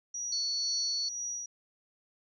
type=tone with tremolo; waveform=sine; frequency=5790 Hz; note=F#8; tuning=38 cents flat; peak=-33 dBFS; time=0.14-1.46 s; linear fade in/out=5 ms; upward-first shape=sine; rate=2 Hz; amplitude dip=50%
type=tone; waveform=sine; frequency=4435 Hz; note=C#8; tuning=in tune; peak=-30 dBFS; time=0.32-1.09 s; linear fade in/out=5 ms
effects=none